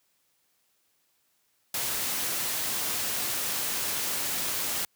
white noise, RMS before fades -30 dBFS, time 1.74-4.85 s, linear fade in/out 2 ms, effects white hiss -71 dBFS RMS until 4.95 s + high-pass 80 Hz 12 dB/octave

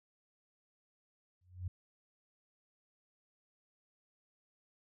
sine tone with exponential growth, 90.4 Hz, F#2, 40 cents flat, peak -33 dBFS, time 1.41-1.68 s, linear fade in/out 5 ms, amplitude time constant 57 ms, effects none

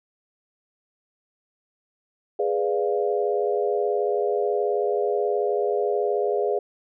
sine chord, G# diminished seventh, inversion none, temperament equal, 415.3 / 493.9 / 587.3 / 698.5 Hz, G#4 / B4 / D5 / F5, 0 / 0 / 0 / 0 cents, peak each -23 / -27 / -29 / -29 dBFS, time 2.39-6.59 s, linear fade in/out 5 ms, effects none

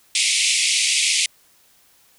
pink band-pass noise, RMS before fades -19 dBFS, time 0.15-1.26 s, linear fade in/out 2 ms, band 2100 to 10000 Hz, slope 96 dB/octave, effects white hiss -56 dBFS RMS until 2.18 s

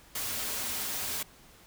white noise with comb filter, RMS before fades -34 dBFS, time 0.15-1.23 s, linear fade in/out 5 ms, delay 5.9 ms, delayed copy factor -0.5, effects pink hiss -56 dBFS RMS until 1.66 s

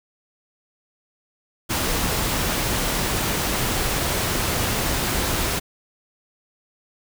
pink noise, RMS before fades -23 dBFS, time 1.69-5.6 s, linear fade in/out 20 ms, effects none

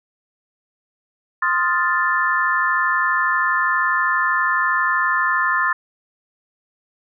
sine chord, F dominant seventh, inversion second, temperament equal, 1046.5 / 1244.5 / 1396.9 / 1760 Hz, C6 / Eb6 / F6 / A6, 0 / 0 / 0 / 0 cents, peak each -21 / -24 / -24 / -19 dBFS, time 1.42-5.73 s, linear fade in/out 5 ms, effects none

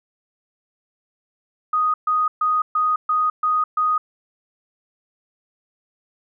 sine tone bursts, 1244.5 Hz, D#6, in tune, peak -16 dBFS, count 7, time 1.73-3.98 s, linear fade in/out 5 ms, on 210 ms, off 130 ms, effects none

